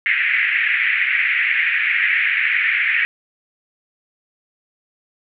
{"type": "band-pass noise", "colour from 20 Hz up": "pink", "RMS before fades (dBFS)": -18, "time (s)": [0.06, 3.05], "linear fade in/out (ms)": 0, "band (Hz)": [1800, 2400], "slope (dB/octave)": 48, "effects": []}